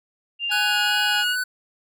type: tone with pitch glide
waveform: sine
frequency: 2794 to 2873 Hz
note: F7 to F7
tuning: 0 to +48 cents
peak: -23 dBFS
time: 0.39-1.36 s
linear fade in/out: 50 ms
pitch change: +48 cents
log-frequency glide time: 0.58-0.93 s
type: harmonic tone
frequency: 831 Hz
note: G#5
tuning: 1 cent sharp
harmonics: 1 / 2 / 3 / 4 / 5 / 6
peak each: -27 / -30 / -32 / -33 / -34 / -35 dBFS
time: 0.49-1.25 s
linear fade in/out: 50 ms
type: tone with vibrato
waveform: square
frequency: 1480 Hz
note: F#6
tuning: in tune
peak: -23 dBFS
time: 0.51-1.44 s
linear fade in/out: 10 ms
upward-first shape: sine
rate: 2.5 Hz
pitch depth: 20 cents each way
effects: none